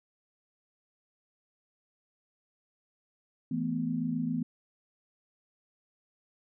sine chord, E suspended fourth, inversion none, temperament just, 164.81 / 219.8 / 247.2 Hz, E3 / A3 / B3, 0 / -2 / +2 cents, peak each -34 / -35 / -31 dBFS, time 3.51-4.43 s, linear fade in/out 5 ms, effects none

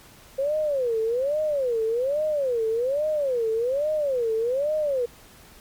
sine tone with vibrato, 523.3 Hz, C5, in tune, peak -21 dBFS, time 0.38-5.06 s, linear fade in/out 10 ms, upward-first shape sine, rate 1.2 Hz, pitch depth 290 cents each way, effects pink hiss -50 dBFS RMS until 5.6 s + MP3 96 kbps

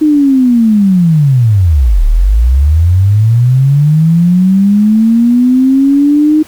sine linear two-way sweep, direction down then up, 311.1 to 34.65 to 311.1 Hz, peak -4 dBFS, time 0.01-6.43 s, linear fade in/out 10 ms, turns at 2.05 s, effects pink hiss -37 dBFS RMS until 6.47 s

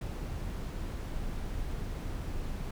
brown noise, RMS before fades -36 dBFS, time 0.01-2.71 s, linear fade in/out 5 ms, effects none

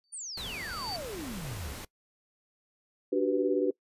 sine tone with exponential growth, 4579 Hz, D8, 45 cents flat, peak -33 dBFS, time 0.04-0.96 s, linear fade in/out 0 ms, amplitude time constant 200 ms
sine exponential sweep, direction down, 9630 to 60 Hz, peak -37 dBFS, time 0.12-1.74 s, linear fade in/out 20 ms
pink noise, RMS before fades -42 dBFS, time 0.37-1.85 s, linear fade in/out 5 ms
sine chord, G major seventh, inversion second, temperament equal with one note detuned, 293.7 / 370 / 387.5 / 493.9 Hz, D4 / F#4 / G4 / B4, 0 / 0 / -20 / 0 cents, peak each -30 dBFS, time 3.12-3.71 s, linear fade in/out 10 ms
effects noise-tail reverb RT60 0.1 s tail -22 dB re dry + resampled to 32000 Hz

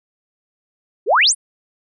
sine exponential sweep, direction up, 344.2 to 10960 Hz, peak -10 dBFS, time 1.06-1.35 s, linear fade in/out 50 ms, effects none

